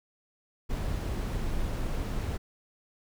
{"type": "noise", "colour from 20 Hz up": "brown", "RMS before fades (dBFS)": -31, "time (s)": [0.69, 2.38], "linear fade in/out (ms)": 20, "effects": []}